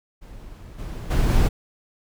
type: noise with level steps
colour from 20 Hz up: brown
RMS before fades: -40 / -32 / -19 / -17 dBFS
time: 0.21-1.49 s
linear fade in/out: 20 ms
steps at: 0.78 / 1.1 / 1.29 s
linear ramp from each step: 10 ms
effects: none